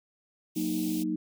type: band-stop noise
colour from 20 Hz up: white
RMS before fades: -41 dBFS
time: 0.55-1.04 s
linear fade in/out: 20 ms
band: 790 to 2400 Hz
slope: 48 dB/octave
type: chord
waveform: sine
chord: D# minor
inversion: first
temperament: equal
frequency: 185 / 233.1 / 311.1 Hz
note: F#3 / A#3 / D#4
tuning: 0 / 0 / 0 cents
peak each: -34 / -34 / -29 dBFS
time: 0.56-1.16 s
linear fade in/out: 5 ms
effects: none